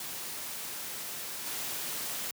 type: noise with level steps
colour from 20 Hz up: white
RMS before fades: -39 / -36 dBFS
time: 0-2.31 s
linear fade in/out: 2 ms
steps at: 1.46 s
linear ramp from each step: 5 ms
effects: high-pass 100 Hz 12 dB/octave